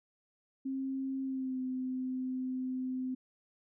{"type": "tone with pitch glide", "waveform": "sine", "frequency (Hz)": [267.1, 257.1], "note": ["C4", "C4"], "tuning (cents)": [36, -30], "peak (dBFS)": -33, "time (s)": [0.65, 3.15], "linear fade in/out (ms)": 10, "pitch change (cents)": -66, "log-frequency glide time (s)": [1.23, 1.6], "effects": []}